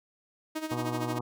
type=tone with tremolo; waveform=sawtooth; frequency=313.7 Hz; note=D#4; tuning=14 cents sharp; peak=-26 dBFS; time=0.55-1.19 s; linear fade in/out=10 ms; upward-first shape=sine; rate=13 Hz; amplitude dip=75%
type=harmonic tone; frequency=121.5 Hz; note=B2; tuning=28 cents flat; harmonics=1 / 2 / 3 / 4 / 6 / 7 / 8 / 9 / 10; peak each=-35 / -38 / -40 / -41 / -43 / -43 / -44 / -45 / -45 dBFS; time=0.71-1.21 s; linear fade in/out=5 ms
effects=none